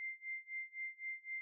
sine tone with tremolo, 2093 Hz, C7, in tune, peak -39 dBFS, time 0-1.41 s, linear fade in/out 0 ms, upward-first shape sine, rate 3.9 Hz, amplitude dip 95%, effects none

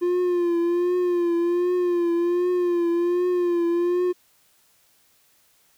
triangle tone with vibrato, 350 Hz, F4, 4 cents sharp, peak -17 dBFS, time 0.01-4.13 s, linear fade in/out 20 ms, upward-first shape triangle, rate 1.3 Hz, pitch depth 56 cents each way, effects white hiss -61 dBFS RMS until 5.77 s

